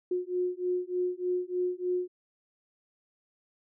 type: beating tone pair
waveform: sine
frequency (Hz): 359.3 / 362.6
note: F4 / F#4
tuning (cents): +49 / -35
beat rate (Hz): 3.3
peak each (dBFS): -31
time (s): 0.11-2.08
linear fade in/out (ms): 5
effects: none